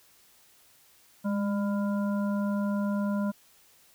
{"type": "harmonic tone with a mistuned harmonic", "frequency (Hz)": 200.5, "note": "G3", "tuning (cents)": 39, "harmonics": [1, 3, 5, 7], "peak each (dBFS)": [-26, -36, -40, -43], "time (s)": [1.24, 3.32], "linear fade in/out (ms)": 20, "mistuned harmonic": 1, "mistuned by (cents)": 34, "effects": ["white hiss -60 dBFS RMS until 3.94 s"]}